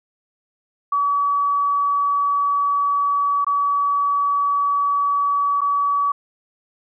sine tone with dropouts, 1140 Hz, C#6, 48 cents sharp, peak -16 dBFS, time 0.92-6.12 s, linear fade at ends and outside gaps 5 ms, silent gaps 3.446-3.466 / 5.608-5.615 s, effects none

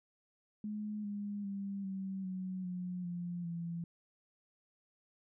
sine tone with pitch steps, 210.8 / 204.3 / 198.05 / 191.97 / 186.07 / 180.36 / 174.82 / 169.45 Hz, G#3 / G#3 / G3 / G3 / F#3 / F#3 / F3 / E3, +26 / -28 / +18 / -36 / +10 / -44 / +2 / +48 cents, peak -37 dBFS, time 0.64-3.84 s, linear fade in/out 2 ms, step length 400 ms, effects none

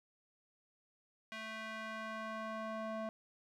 square tone with band-pass filter sweep, 220 Hz, A3, in tune, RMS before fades -43 dBFS, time 1.32-3.09 s, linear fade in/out 0 ms, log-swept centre 2200 to 720 Hz, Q 1.3, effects none

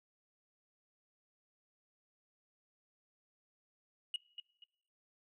sine tone with echo, 2896 Hz, F#7, 38 cents flat, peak -31 dBFS, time 4.14-4.16 s, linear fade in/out 2 ms, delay 240 ms, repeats 2, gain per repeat -11 dB, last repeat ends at 4.64 s, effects noise-tail reverb RT60 0.9 s tail -25 dB re dry + tanh soft clip ceiling -33 dBFS

